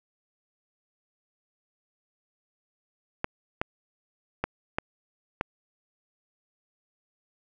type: clicks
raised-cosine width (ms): 0.5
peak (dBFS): -11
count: 5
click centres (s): 3.244 / 3.615 / 4.44 / 4.785 / 5.411
effects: none